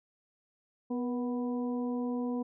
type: harmonic tone with a mistuned harmonic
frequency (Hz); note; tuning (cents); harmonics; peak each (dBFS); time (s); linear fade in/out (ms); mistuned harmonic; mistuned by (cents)
246.9; B3; 0; 1 / 2 / 3 / 4; -31 / -38 / -46 / -46; 0.9-2.43; 10; 2; -39
effects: none